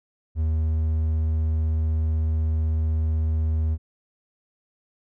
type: tone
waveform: triangle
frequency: 79 Hz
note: D#2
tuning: 27 cents sharp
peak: -18 dBFS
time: 0.35-3.78 s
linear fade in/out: 50 ms
effects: none